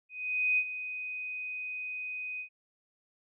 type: tone with ADSR envelope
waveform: sine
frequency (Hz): 2500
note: D#7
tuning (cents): +8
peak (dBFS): -23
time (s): 0.09-2.49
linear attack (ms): 490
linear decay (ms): 58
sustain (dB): -12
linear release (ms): 91
effects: none